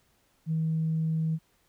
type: tone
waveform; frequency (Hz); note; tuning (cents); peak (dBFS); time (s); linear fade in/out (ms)
sine; 160; D#3; +49; -24; 0.46-1.39; 50
effects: tanh soft clip ceiling -20 dBFS + pink hiss -68 dBFS RMS until 1.68 s